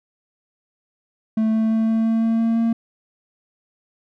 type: tone with pitch steps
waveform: triangle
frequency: 220 / 221.3 / 222.6 / 223.8 / 225.1 / 226.4 / 227.8 / 229.1 Hz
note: A3 / A3 / A3 / A3 / A3 / A3 / A#3 / A#3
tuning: 0 / +10 / +20 / +30 / +40 / +50 / -40 / -30 cents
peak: -14 dBFS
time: 1.37-2.73 s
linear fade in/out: 5 ms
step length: 170 ms
effects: none